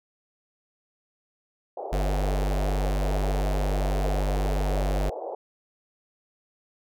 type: band-pass noise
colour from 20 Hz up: white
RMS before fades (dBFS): -34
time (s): 1.77-5.35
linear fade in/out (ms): 5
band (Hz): 390 to 780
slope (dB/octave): 48
type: tone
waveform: square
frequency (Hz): 49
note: G1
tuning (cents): 0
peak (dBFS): -24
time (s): 1.92-5.1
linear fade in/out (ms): 10
effects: none